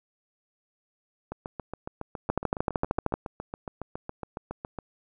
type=two click trains; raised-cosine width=1 ms; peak=-20 / -10 dBFS; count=26 / 12; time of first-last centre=1.32-4.787 / 2.3-3.14 s; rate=7.21 / 13.1 Hz; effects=none